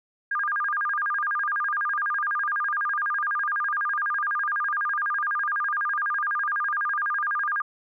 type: tone with vibrato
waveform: sine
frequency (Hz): 1396.9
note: F6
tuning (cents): 0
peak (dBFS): -23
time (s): 0.31-7.62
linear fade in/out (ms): 5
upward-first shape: square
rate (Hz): 12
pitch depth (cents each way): 260
effects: none